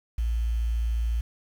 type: tone with quantisation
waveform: sine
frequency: 57.1 Hz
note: A#1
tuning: 35 cents flat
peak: -23 dBFS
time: 0.18-1.21 s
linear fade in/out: 5 ms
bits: 8
effects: none